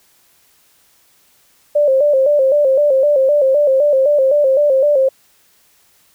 sine tone with vibrato, 559 Hz, C#5, 14 cents sharp, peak -9 dBFS, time 1.75-5.09 s, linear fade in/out 10 ms, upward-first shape square, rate 3.9 Hz, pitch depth 88 cents each way, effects white hiss -54 dBFS RMS until 6.14 s

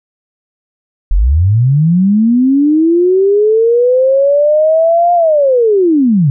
sine linear two-way sweep, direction up then down, 36.71 to 706 to 130.1 Hz, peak -6 dBFS, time 1.11-6.3 s, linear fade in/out 0 ms, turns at 5.14 s, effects none

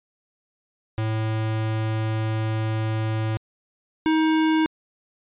square tone pair in turn, 110 / 316 Hz, A2 / D#4, 0 / +27 cents, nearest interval octave + tritone, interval 1827 cents, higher second, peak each -23 / -18 dBFS, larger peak second, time 0.98-3.37 / 4.06-4.66 s, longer first, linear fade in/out 0 ms, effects resampled to 8000 Hz

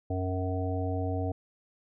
harmonic tone with a mistuned harmonic, 92.5 Hz, F#2, in tune, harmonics 1 / 3 / 5 / 7 / 8, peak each -30 / -35 / -37 / -38 / -39 dBFS, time 0.1-1.32 s, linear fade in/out 5 ms, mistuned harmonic 8, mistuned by +19 cents, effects none

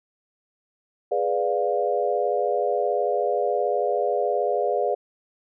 sine chord, G# diminished seventh, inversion none, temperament equal with one note detuned, 415.3 / 493.9 / 587.3 / 704.5 Hz, G#4 / B4 / D5 / F5, 0 / 0 / 0 / +15 cents, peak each -26 dBFS, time 1.11-4.95 s, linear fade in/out 10 ms, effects none

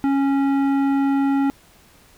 triangle tone with tanh clipping, 275.8 Hz, C#4, 9 cents flat, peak -18 dBFS, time 0.04-1.5 s, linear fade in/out 0 ms, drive 17 dB, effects pink hiss -52 dBFS RMS until 2.17 s

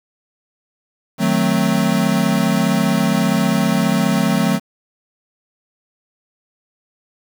square chord, D# diminished seventh, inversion none, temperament equal, 155.56 / 185 / 220 / 261.6 Hz, D#3 / F#3 / A3 / C4, 0 / 0 / 0 / 0 cents, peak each -23 / -19 / -19 / -22 dBFS, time 1.18-4.6 s, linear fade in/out 50 ms, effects 7-bit

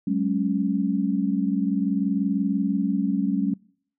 sine tone cluster, 190.3 / 210.8 / 276.4 Hz, F#3 / G#3 / C#4, +49 / +26 / -5 cents, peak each -25 dBFS, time 0.07-3.54 s, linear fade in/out 5 ms, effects noise-tail reverb RT60 0.6 s tail -26 dB re dry

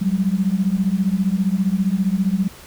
sine beating tone pair, 184.1 / 199.1 Hz, F#3 / G3, -8 / +27 cents, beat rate 15 Hz, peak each -19 dBFS, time 0.01-2.48 s, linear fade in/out 10 ms, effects added 68 Hz sine -48 dBFS peak until 2.66 s + pink hiss -42 dBFS RMS until 2.66 s

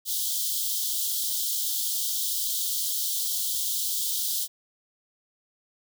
white high-pass noise, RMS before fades -28 dBFS, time 0.05-4.48 s, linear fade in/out 50 ms, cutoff 3100 Hz, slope 96 dB/octave, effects none

